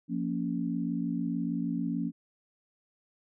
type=chord; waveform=sine; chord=Bb minor; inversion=second; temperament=just; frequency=174.81 / 233.1 / 279.7 Hz; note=F3 / Bb3 / Db4; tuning=+2 / 0 / +16 cents; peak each=-33 dBFS; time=0.08-2.12 s; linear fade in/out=50 ms; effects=none